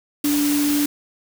sine tone in noise, 291.2 Hz, D4, 15 cents flat, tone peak -17 dBFS, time 0.24-0.86 s, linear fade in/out 5 ms, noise white, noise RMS -26 dBFS, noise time 0.24-0.86 s, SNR +6 dB, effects none

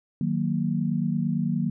sine chord, D# minor, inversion none, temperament equal, 155.56 / 185 / 233.1 Hz, D#3 / F#3 / A#3, 0 / 0 / 0 cents, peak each -27 dBFS, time 0.21-1.7 s, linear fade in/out 2 ms, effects none

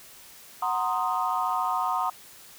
sine chord, C half-diminished seventh, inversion second, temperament equal, 740 / 932.3 / 1046.5 / 1244.5 Hz, Gb5 / Bb5 / C6 / Eb6, 0 / 0 / 0 / 0 cents, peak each -29 dBFS, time 0.62-2.1 s, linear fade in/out 5 ms, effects tanh soft clip ceiling -15 dBFS + white hiss -49 dBFS RMS until 2.58 s

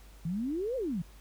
sine exponential two-way sweep, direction up then down, 155.56 to 544 to 155.56 Hz, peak -30 dBFS, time 0.25-1.02 s, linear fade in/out 5 ms, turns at 0.76 s, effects added 50 Hz sine -51 dBFS peak until 1.2 s + pink hiss -59 dBFS RMS until 1.2 s

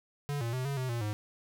square tone with pitch steps, 144 / 116.6 / 128.5 / 139.7 / 128.7 / 117.8 / 105.4 Hz, D3 / A#2 / C3 / C#3 / C3 / A#2 / G#2, -34 / +1 / -31 / +14 / -28 / +19 / +26 cents, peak -32 dBFS, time 0.29-1.13 s, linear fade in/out 0 ms, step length 120 ms, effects none

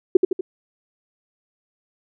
sine tone with echo, 370 Hz, F#4, in tune, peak -6 dBFS, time 0.15-0.17 s, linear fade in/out 5 ms, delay 80 ms, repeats 3, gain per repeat -5 dB, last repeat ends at 0.41 s, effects none

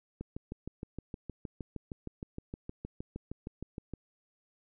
click train, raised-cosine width 3 ms, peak -26 dBFS, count 25, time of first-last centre 0.21-3.937 s, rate 6.44 Hz, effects none

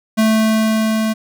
square tone with level ramp, 219.6 Hz, A3, 3 cents flat, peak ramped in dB -11 to -16 dBFS, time 0.17-1.14 s, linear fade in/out 20 ms, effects none

